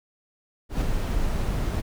brown noise with ADSR envelope, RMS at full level -22 dBFS, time 0.69-1.82 s, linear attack 120 ms, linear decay 16 ms, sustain -3 dB, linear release 22 ms, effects none

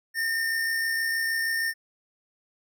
square tone with amplitude modulation, 1816 Hz, A#6, 46 cents flat, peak -24 dBFS, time 0.14-1.74 s, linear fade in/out 50 ms, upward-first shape sine, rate 66.4 Hz, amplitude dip 30%, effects none

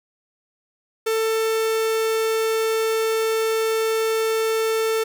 45% pulse tone, 444.9 Hz, A4, 19 cents sharp, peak -19 dBFS, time 1.06-5.04 s, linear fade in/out 10 ms, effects none

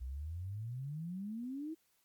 sine exponential sweep, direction up, 60.4 to 329.6 Hz, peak -39 dBFS, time 0-1.75 s, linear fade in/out 20 ms, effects white hiss -75 dBFS RMS until 2.04 s + Opus 48 kbps

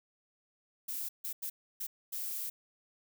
violet noise bursts at uneven times, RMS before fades -38 dBFS, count 5, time 0.88-1.09 / 1.24-1.33 / 1.42-1.5 / 1.8-1.87 / 2.12-2.5 s, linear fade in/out 10 ms, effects none

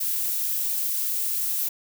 violet noise, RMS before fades -26 dBFS, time 0-1.69 s, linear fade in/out 10 ms, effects none

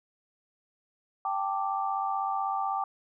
sine chord, G suspended second, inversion none, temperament equal, 784 / 880 / 1174.7 Hz, G5 / A5 / D6, 0 / 0 / 0 cents, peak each -30 / -34 / -32 dBFS, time 1.25-2.84 s, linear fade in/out 2 ms, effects none

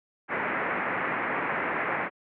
white low-pass noise, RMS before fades -29 dBFS, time 0.28-2.1 s, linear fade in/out 50 ms, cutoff 2200 Hz, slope 48 dB/octave, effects high-pass 200 Hz 12 dB/octave

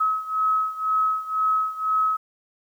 sine beating tone pair, 1281 / 1283 Hz, E6 / E6, -50 / -47 cents, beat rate 2 Hz, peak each -22 / -25 dBFS, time 0-2.17 s, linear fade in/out 10 ms, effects 9-bit

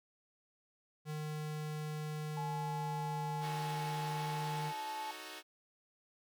square tone, 152.7 Hz, D#3, 32 cents flat, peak -39 dBFS, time 1.05-4.73 s, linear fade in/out 50 ms
sine tone with pitch glide, 850 to 870.4 Hz, G#5 to A5, +40 to -19 cents, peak -39 dBFS, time 2.37-5.11 s, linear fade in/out 2 ms, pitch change +41 cents, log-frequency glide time 3.75-4.9 s
5% pulse chord, D# half-diminished seventh, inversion none, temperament equal, 311.1 / 370 / 440 / 554.4 Hz, D#4 / F#4 / A4 / C#5, 0 / 0 / 0 / 0 cents, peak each -39 / -39 / -41 / -42 dBFS, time 3.4-5.43 s, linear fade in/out 50 ms
effects none

